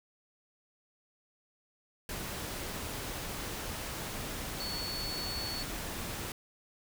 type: tone in noise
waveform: sine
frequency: 4428 Hz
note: C#8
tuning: 3 cents flat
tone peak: -37 dBFS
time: 4.6-5.63 s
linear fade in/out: 2 ms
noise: pink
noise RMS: -39 dBFS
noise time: 2.09-6.32 s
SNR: -1 dB
effects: none